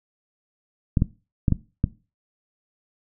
clicks, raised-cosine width 5 ms, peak -6 dBFS, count 5, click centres 0.972 / 1.021 / 1.482 / 1.523 / 1.841 s, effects noise-tail reverb RT60 0.3 s tail -18 dB re dry

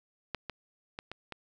clicks, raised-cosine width 0.3 ms, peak -17 / -21 / -22 / -24 / -24 dBFS, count 5, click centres 0.347 / 0.497 / 0.989 / 1.116 / 1.323 s, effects none

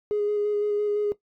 triangle tone with vibrato, 415.3 Hz, G#4, in tune, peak -18 dBFS, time 0.11-1.12 s, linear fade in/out 0 ms, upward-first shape square, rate 5.9 Hz, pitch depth 11 cents each way, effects noise-tail reverb RT60 0.1 s tail -18 dB re dry + tanh soft clip ceiling -20 dBFS

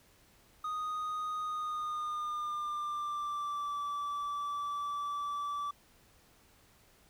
triangle tone with pitch glide, 1242 to 1158.8 Hz, D#6 to D6, -3 to -24 cents, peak -32 dBFS, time 0.64-5.71 s, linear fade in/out 5 ms, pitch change -121 cents, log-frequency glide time 1.42-3.79 s, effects pink hiss -64 dBFS RMS until 7.09 s

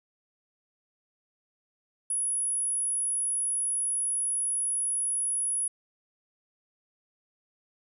sine tone, 10290 Hz, E9, 43 cents flat, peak -25 dBFS, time 2.1-5.68 s, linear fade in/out 5 ms, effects tanh soft clip ceiling -22 dBFS

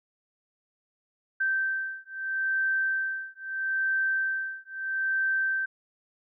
sine beating tone pair, 1557 / 1557.77 Hz, G6 / G6, -12 / -11 cents, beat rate 0.77 Hz, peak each -29 dBFS, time 1.4-5.66 s, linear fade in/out 10 ms, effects none

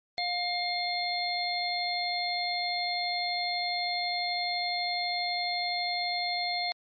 harmonic tone, 708 Hz, F5, 23 cents sharp, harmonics 1 / 3 / 5 / 6, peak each -32 / -34 / -39 / -32 dBFS, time 0.18-6.72 s, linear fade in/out 0 ms, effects MP3 32 kbps

